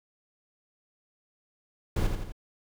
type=noise with echo; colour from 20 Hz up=brown; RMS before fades=-25 dBFS; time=1.96-2.07 s; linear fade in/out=5 ms; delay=84 ms; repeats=3; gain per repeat=-5 dB; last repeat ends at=2.322 s; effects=none